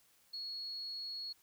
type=tone; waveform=sine; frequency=4335 Hz; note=C#8; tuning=39 cents flat; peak=-40 dBFS; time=0.33-1.33 s; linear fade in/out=10 ms; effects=white hiss -69 dBFS RMS until 1.42 s